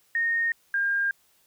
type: tone pair in turn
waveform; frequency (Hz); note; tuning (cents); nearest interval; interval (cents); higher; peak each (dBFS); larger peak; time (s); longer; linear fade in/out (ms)
sine; 1848 / 1607.4; A#6 / G6; -16 / +43; major second; 241; first; -22; neither; 0.15-0.52 / 0.74-1.11; neither; 2
effects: white hiss -64 dBFS RMS until 1.46 s